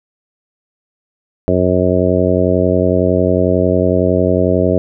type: harmonic tone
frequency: 91 Hz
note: F#2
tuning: 28 cents flat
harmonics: 1 / 2 / 3 / 4 / 5 / 6 / 7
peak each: -18 / -18 / -18 / -18 / -18 / -18 / -18 dBFS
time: 1.48-4.78 s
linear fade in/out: 0 ms
effects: none